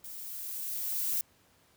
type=noise with level ramp; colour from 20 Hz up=violet; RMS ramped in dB=-44 to -30 dBFS; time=0.04-1.21 s; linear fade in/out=2 ms; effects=pink hiss -65 dBFS RMS until 1.76 s + high-pass 60 Hz 12 dB/octave